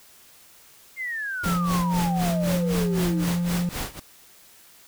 sine exponential sweep, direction down, 2143 to 293.7 Hz, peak -27 dBFS, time 0.96-3.27 s, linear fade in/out 50 ms
pink noise with tremolo, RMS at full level -29 dBFS, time 1.43-4 s, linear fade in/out 10 ms, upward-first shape sine, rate 3.9 Hz, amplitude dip 90%
triangle tone with vibrato, 174.61 Hz, F3, in tune, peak -20 dBFS, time 1.46-3.69 s, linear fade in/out 0 ms, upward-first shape sine, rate 0.97 Hz, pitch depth 10 cents each way
effects white hiss -52 dBFS RMS until 4.87 s

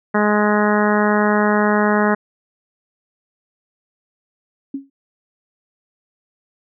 harmonic tone, 209.3 Hz, G#3, 14 cents sharp, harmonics 1 / 2 / 3 / 4 / 5 / 6 / 7 / 8 / 9, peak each -17 / -20 / -22 / -23 / -24 / -25 / -25 / -26 / -27 dBFS, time 0.14-2.15 s, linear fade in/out 10 ms
sine tone with exponential decay, 274.7 Hz, C#4, 16 cents flat, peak -19 dBFS, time 4.74-4.9 s, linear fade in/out 5 ms, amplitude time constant 33 ms
effects none

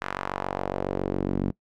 sawtooth tone with band-pass filter sweep, 47.24 Hz, F#1, 37 cents sharp, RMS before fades -29 dBFS, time 0.01-1.51 s, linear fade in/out 10 ms, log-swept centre 1500 to 230 Hz, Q 1.5, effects noise-tail reverb RT60 0.1 s tail -22 dB re dry

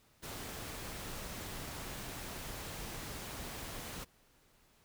pink noise, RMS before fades -44 dBFS, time 0.22-4.05 s, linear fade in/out 20 ms, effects pink hiss -68 dBFS RMS until 4.84 s

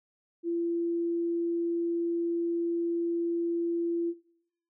sine tone, 339.6 Hz, F4, 48 cents flat, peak -27 dBFS, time 0.43-4.14 s, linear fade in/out 50 ms, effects noise-tail reverb RT60 0.7 s tail -17 dB re dry

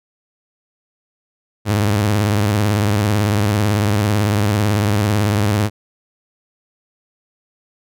sawtooth tone with vibrato, 103.83 Hz, G#2, in tune, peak -10 dBFS, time 1.65-5.7 s, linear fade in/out 50 ms, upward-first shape sine, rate 18 Hz, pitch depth 110 cents each way, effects none

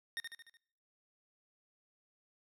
25% pulse tone with echo, 1840 Hz, A#6, 23 cents flat, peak -33 dBFS, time 0.17-0.2 s, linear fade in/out 0 ms, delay 74 ms, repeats 5, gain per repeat -5 dB, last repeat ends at 0.57 s, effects noise-tail reverb RT60 0.7 s tail -26 dB re dry + low-pass 12000 Hz 12 dB/octave

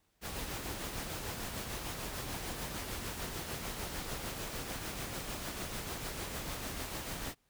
pink noise with tremolo, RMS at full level -39 dBFS, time 0.21-7.35 s, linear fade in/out 50 ms, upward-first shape sine, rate 6.7 Hz, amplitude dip 35%, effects pink hiss -75 dBFS RMS until 7.49 s

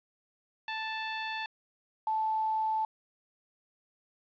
15% pulse / sine tone pair in turn, 880 / 875.2 Hz, A5 / A5, 0 / -9 cents, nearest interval unison, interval 9 cents, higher first, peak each -27 dBFS, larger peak neither, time 0.68-1.46 / 2.07-2.85 s, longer neither, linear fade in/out 2 ms, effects resampled to 11025 Hz + 10-bit

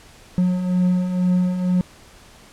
triangle beating tone pair, 179.4 / 181.5 Hz, F3 / F#3, +47 / -33 cents, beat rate 2.1 Hz, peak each -23 / -15 dBFS, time 0.38-1.81 s, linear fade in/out 0 ms, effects pink hiss -47 dBFS RMS until 2.52 s + low-pass 10000 Hz 12 dB/octave

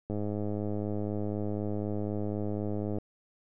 click train, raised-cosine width 2 ms, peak -21 dBFS, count 301, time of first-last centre 0.1-2.985 s, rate 104 Hz, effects none

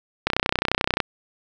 click train, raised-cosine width 0.3 ms, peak -3 dBFS, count 24, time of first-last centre 0.27-1.002 s, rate 31.4 Hz, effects none

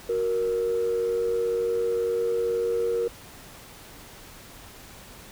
sine tone pair together, 369.7 / 467.7 Hz, F#4 / A#4, -1 / +6 cents, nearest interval major third, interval 407 cents, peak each -29 / -22 dBFS, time 0.09-3.08 s, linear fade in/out 5 ms, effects tanh soft clip ceiling -18 dBFS + pink hiss -46 dBFS RMS until 5.31 s

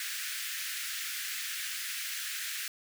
pink high-pass noise, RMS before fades -37 dBFS, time 0-2.68 s, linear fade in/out 2 ms, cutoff 1500 Hz, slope 48 dB/octave, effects none

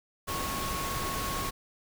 sine tone in noise, 1099 Hz, C#6, 15 cents flat, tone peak -35 dBFS, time 0.27-1.51 s, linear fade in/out 20 ms, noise pink, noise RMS -34 dBFS, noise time 0.27-1.51 s, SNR -4 dB, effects none

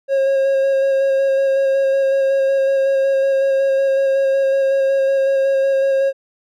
triangle tone with vibrato, 542 Hz, C#5, 39 cents flat, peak -11 dBFS, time 0.08-6.13 s, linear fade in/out 50 ms, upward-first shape square, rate 5.4 Hz, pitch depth 12 cents each way, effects none

